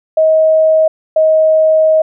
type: tone pair in turn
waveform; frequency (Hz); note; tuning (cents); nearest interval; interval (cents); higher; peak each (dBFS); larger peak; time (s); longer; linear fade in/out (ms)
sine; 633 / 630.7; D#5 / D#5; +30 / +23; unison; 7; first; -6; neither; 0.17-0.88 / 1.16-2.02; second; 5
effects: none